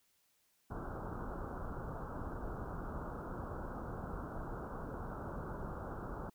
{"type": "low-pass noise", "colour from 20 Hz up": "pink", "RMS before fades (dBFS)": -43, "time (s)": [0.7, 6.3], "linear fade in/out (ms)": 10, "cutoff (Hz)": 1500, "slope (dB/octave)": 96, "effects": ["white hiss -75 dBFS RMS until 6.34 s"]}